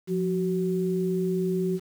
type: tone pair together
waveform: sine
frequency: 176.92 / 375.1 Hz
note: F3 / F#4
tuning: +23 / +24 cents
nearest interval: octave + minor second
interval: 1301 cents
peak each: -26 dBFS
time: 0.07-1.8 s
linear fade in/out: 50 ms
effects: 8-bit